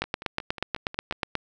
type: two click trains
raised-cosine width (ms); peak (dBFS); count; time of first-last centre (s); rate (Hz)
0.3; -21 / -9; 7 / 12; 0.04-1.125 / 0.02-1.353; 5.53 / 8.25
effects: none